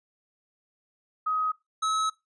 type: tone pair in turn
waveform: sine / square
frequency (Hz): 1262 / 1288.5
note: D#6 / E6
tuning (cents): +24 / -40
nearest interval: unison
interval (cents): 36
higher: second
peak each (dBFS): -24 / -25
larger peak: first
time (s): 1.26-1.52 / 1.82-2.1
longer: second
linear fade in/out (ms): 10
effects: noise-tail reverb RT60 0.2 s tail -19 dB re dry + resampled to 22050 Hz